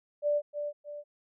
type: tone with echo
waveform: sine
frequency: 587.3 Hz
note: D5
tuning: in tune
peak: -24 dBFS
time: 0.22-0.42 s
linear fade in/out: 50 ms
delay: 310 ms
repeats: 2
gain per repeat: -7 dB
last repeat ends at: 1.04 s
effects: none